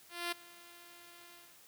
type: tone with ADSR envelope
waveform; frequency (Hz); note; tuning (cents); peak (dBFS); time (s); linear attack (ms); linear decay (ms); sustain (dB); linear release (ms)
5% pulse; 346.2; F4; -15; -22; 0.09-1.59; 230; 9; -22; 250
effects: white hiss -60 dBFS RMS until 1.67 s + high-pass 80 Hz 12 dB/octave